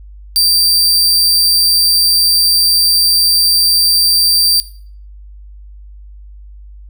sawtooth tone, 4682 Hz, D8, 6 cents flat, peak -6 dBFS, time 0.36-4.6 s, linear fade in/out 0 ms, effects noise-tail reverb RT60 0.5 s tail -18 dB re dry + added 50 Hz sine -32 dBFS peak until 6.89 s

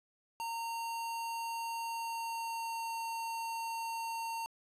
square tone with pitch glide, 920 to 913.6 Hz, A#5 to A#5, -23 to -35 cents, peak -37 dBFS, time 0.4-4.46 s, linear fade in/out 0 ms, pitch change -12 cents, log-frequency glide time 1.83-2.96 s, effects resampled to 32000 Hz + 11-bit

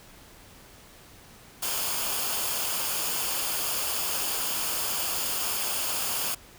white noise with comb filter, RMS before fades -29 dBFS, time 1.62-6.35 s, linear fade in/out 10 ms, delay 0.51 ms, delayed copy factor -0.5, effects pink hiss -51 dBFS RMS until 6.58 s

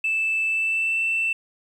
sine tone with pitch glide, 2637 to 2671 Hz, E7 to E7, 0 to +22 cents, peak -19 dBFS, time 0.04-1.33 s, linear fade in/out 5 ms, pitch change +22 cents, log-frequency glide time 0.46-1.01 s, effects tanh soft clip ceiling -17 dBFS + 9-bit

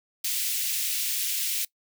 white high-pass noise, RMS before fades -28 dBFS, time 0.24-1.65 s, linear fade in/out 5 ms, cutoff 2300 Hz, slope 24 dB/octave, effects noise-tail reverb RT60 0.1 s tail -22 dB re dry

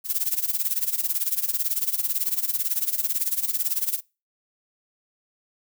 violet noise with tremolo, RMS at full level -22 dBFS, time 0.04-4.01 s, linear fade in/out 50 ms, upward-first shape sine, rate 18 Hz, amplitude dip 85%, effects noise-tail reverb RT60 0.3 s tail -24 dB re dry

